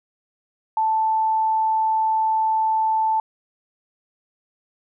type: tone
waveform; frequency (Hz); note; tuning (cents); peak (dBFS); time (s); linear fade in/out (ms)
sine; 880; A5; 0; -17; 0.77-3.2; 2
effects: none